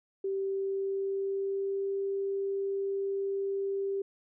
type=tone with pitch glide; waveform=sine; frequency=389.1 to 393.4 Hz; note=G4 to G4; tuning=-13 to +6 cents; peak=-29 dBFS; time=0.24-4.02 s; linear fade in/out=5 ms; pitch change=+19 cents; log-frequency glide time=0.4-1.94 s; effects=none